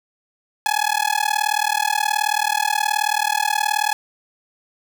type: tone with amplitude modulation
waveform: sawtooth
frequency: 844 Hz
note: G#5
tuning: 28 cents sharp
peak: -10 dBFS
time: 0.66-3.93 s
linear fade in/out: 0 ms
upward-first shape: sine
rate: 38.7 Hz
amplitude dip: 100%
effects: none